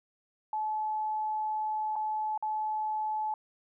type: tone with dropouts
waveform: sine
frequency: 861 Hz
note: A5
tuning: 38 cents flat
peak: -29 dBFS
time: 0.53-3.34 s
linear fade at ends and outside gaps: 2 ms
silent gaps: 1.957-1.962 / 2.377-2.425 s
effects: none